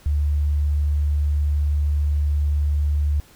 sine tone, 73.42 Hz, D2, in tune, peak -17 dBFS, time 0.06-3.2 s, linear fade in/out 0 ms, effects pink hiss -51 dBFS RMS until 3.35 s

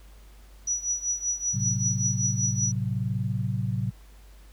sine tone with tremolo, 5870 Hz, F#8, 15 cents flat, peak -22 dBFS, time 0.67-2.72 s, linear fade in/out 5 ms, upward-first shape triangle, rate 5.2 Hz, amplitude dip 90%
sine chord, F# diminished, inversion first, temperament equal, 110 / 130.81 / 185 Hz, A2 / C3 / F#3, 0 / 0 / 0 cents, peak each -28 / -29 / -32 dBFS, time 1.53-3.91 s, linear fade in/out 20 ms
effects added 50 Hz sine -47 dBFS peak until 4.52 s + pink hiss -58 dBFS RMS until 4.52 s

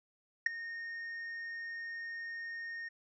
triangle tone with ADSR envelope, 1844 Hz, A#6, 19 cents flat, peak -20 dBFS, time 0.46-2.89 s, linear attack 5 ms, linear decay 9 ms, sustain -18 dB, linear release 13 ms, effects resampled to 16000 Hz

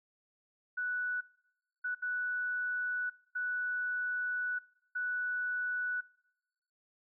sine tone bursts at uneven times, 1480 Hz, F#6, in tune, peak -32 dBFS, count 5, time 0.77-1.21 / 1.84-1.95 / 2.02-3.1 / 3.35-4.59 / 4.95-6.01 s, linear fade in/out 10 ms, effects noise-tail reverb RT60 1.0 s tail -25 dB re dry

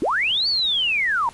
sine linear two-way sweep, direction up then down, 244.8 to 4600 to 887 Hz, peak -18 dBFS, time 0.02-1.29 s, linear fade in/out 0 ms, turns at 0.48 s, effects pink hiss -46 dBFS RMS until 1.33 s + resampled to 24000 Hz

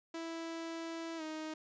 sawtooth tone with pitch glide, 329.6 to 312.5 Hz, E4 to D#4, 0 to +8 cents, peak -36 dBFS, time 0.14-1.54 s, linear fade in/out 5 ms, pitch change -92 cents, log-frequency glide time 1.17-1.22 s, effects resampled to 16000 Hz

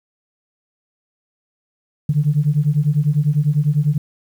sine beating tone pair, 143.2 / 153.2 Hz, D3 / D#3, -43 / -27 cents, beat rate 10 Hz, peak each -16 dBFS, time 2.09-3.98 s, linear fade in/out 5 ms, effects tanh soft clip ceiling -6 dBFS + 8-bit

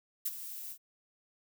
violet noise with ADSR envelope, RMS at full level -31 dBFS, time 0.25-0.78 s, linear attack 12 ms, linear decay 34 ms, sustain -12 dB, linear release 71 ms, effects none

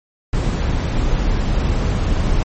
brown noise, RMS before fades -17 dBFS, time 0.33-2.43 s, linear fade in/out 2 ms, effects MP3 32 kbps

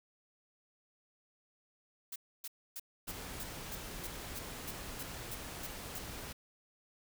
blue noise bursts, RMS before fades -43 dBFS, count 13, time 2.12-5.987 s, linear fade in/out 5 ms, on 39 ms, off 280 ms
pink noise, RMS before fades -45 dBFS, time 3.07-6.33 s, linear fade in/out 10 ms
effects none

